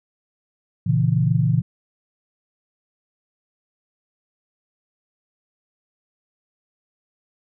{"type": "chord", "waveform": "sine", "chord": "A# diminished", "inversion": "none", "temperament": "equal", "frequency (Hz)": [116.54, 138.59, 164.81], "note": ["A#2", "C#3", "E3"], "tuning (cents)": [0, 0, 0], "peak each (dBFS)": -20, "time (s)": [0.86, 1.62], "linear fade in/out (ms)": 10, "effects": []}